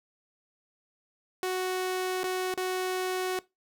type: tone with dropouts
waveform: sawtooth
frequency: 370 Hz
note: F#4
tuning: in tune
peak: -24 dBFS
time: 1.43-3.39 s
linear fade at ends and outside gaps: 1 ms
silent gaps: 2.234-2.24 / 2.54-2.575 s
effects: noise-tail reverb RT60 0.2 s tail -20 dB re dry